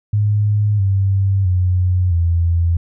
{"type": "tone with pitch steps", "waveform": "sine", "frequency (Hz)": [104.4, 97.41, 90.89, 84.8], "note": ["G#2", "G2", "F#2", "E2"], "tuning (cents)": [10, -10, -30, 50], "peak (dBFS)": -12, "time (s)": [0.13, 2.77], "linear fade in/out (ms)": 5, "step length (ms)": 660, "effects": []}